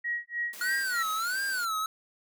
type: tone with tremolo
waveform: sine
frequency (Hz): 1900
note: A#6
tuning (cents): +33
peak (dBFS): -27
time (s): 0.04-1.03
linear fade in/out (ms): 10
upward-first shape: sine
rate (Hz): 3.3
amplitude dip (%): 100
type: high-pass noise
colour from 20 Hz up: white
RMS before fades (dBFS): -44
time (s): 0.53-1.65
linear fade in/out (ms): 2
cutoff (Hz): 190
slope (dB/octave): 96
type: tone with vibrato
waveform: square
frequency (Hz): 1429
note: F6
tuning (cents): +39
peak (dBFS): -29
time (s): 0.61-1.86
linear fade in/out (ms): 2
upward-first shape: sine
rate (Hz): 1.5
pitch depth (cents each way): 200
effects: none